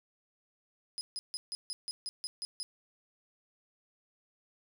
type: tone bursts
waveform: 35% pulse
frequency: 5030 Hz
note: D#8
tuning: 18 cents sharp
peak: -33 dBFS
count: 10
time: 0.98-2.63 s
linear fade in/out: 0 ms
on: 30 ms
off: 150 ms
effects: none